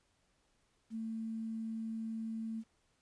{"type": "tone with quantisation", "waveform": "sine", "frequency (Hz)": 223.5, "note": "A3", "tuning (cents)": 27, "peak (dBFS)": -37, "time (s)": [0.9, 2.64], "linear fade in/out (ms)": 50, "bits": 11, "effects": ["pink hiss -75 dBFS RMS until 3.01 s", "resampled to 22050 Hz"]}